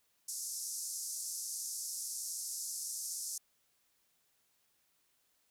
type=band-pass noise; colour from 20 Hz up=pink; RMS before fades=-41 dBFS; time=0.28-3.38 s; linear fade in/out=5 ms; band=5300 to 12000 Hz; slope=48 dB/octave; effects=white hiss -75 dBFS RMS until 5.5 s